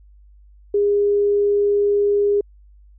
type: tone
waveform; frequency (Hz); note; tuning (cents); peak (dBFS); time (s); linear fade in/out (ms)
sine; 408; G#4; -31; -14; 0.74-2.41; 5
effects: added 50 Hz sine -45 dBFS peak until 2.98 s